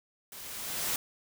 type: noise with level ramp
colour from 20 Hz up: white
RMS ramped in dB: -46 to -30 dBFS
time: 0.32-0.96 s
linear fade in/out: 2 ms
effects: none